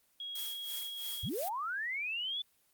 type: tone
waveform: sine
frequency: 3300 Hz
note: G#7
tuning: 12 cents flat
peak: -39 dBFS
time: 0.2-1.29 s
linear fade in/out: 2 ms
type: noise with tremolo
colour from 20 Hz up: blue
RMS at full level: -40 dBFS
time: 0.35-1.49 s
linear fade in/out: 5 ms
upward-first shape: sine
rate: 3 Hz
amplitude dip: 80%
type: linear sweep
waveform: sine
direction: up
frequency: 60.8 to 3513 Hz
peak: -34 dBFS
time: 1.23-2.42 s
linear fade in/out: 5 ms
effects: white hiss -71 dBFS RMS until 2.73 s + Opus 24 kbps